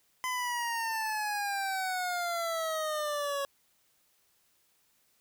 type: exponential sweep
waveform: 25% pulse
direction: down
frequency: 1021 to 554.4 Hz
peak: -27 dBFS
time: 0.24-3.45 s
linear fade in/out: 0 ms
effects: white hiss -70 dBFS RMS until 5.2 s